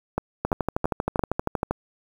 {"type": "two click trains", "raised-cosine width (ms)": 1, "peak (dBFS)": [-9, -9], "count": [4, 17], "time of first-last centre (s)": [[0.18, 1.194], [0.45, 1.71]], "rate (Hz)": [2.96, 12.7], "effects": ["7-bit"]}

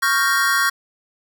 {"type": "chord", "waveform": "square", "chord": "G half-diminished seventh", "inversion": "second", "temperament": "equal", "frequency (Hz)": [1108.7, 1396.9, 1568, 1864.7], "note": ["Db6", "F6", "G6", "Bb6"], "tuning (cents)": [0, 0, 0, 0], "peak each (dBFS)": -22, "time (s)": [0.02, 0.7], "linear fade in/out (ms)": 10, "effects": []}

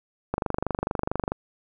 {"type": "click train", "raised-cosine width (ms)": 1, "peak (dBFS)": -11, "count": 25, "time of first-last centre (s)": [0.34, 1.32], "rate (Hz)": 24.5, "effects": []}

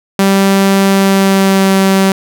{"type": "tone with pitch glide", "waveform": "sawtooth", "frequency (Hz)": [195.3, 192.83], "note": ["G3", "G3"], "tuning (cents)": [-6, -28], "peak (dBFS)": -3, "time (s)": [0.19, 2.12], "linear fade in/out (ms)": 2, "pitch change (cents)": -22, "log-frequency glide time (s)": [0.87, 1.74], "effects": []}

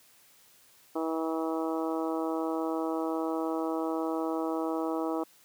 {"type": "harmonic tone", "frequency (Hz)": 161.3, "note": "E3", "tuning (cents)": -37, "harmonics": [2, 3, 4, 5, 6, 7, 8], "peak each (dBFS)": [-31, -35, -37, -39, -41, -42, -43], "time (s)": [0.95, 5.24], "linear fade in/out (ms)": 10, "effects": ["white hiss -60 dBFS RMS until 5.44 s", "high-pass 80 Hz 12 dB/octave"]}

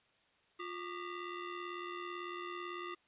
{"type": "ring-modulated tone", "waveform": "sawtooth", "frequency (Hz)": 784, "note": "G5", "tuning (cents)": 0, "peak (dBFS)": -34, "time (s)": [0.59, 2.95], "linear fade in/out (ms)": 10, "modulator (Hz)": 431, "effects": ["white hiss -71 dBFS RMS until 3.07 s", "resampled to 8000 Hz"]}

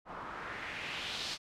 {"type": "noise with low-pass filter sweep", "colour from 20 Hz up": "white", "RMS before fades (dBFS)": -41, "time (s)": [0.05, 1.38], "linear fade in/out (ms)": 50, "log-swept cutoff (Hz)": [970, 4800], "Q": 2.1, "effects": []}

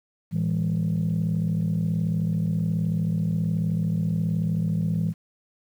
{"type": "tone cluster", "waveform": "sine", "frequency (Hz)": [111.3, 165.3, 204], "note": ["A2", "E3", "G#3"], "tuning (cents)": [20, 5, -31], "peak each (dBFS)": [-27, -22, -28], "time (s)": [0.31, 5.14], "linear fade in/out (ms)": 50, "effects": ["tanh soft clip ceiling -17 dBFS", "9-bit"]}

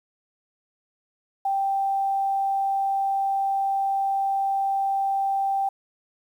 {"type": "tone", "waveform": "sine", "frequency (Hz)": 784, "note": "G5", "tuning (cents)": 0, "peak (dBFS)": -21, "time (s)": [1.45, 5.69], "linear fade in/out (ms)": 5, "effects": ["9-bit"]}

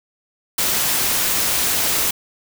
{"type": "noise", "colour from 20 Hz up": "white", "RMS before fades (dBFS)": -19, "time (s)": [0.58, 2.11], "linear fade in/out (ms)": 5, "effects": []}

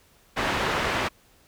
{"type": "low-pass noise", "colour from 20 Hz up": "white", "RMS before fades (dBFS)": -26, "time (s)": [0.36, 1.09], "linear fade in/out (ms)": 20, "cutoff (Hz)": 1900, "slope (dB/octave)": 12, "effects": ["pink hiss -59 dBFS RMS until 1.47 s"]}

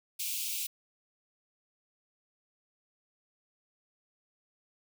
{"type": "high-pass noise", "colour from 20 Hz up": "white", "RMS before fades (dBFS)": -35, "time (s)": [0.19, 0.67], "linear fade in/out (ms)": 10, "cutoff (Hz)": 2300, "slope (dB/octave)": 96, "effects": []}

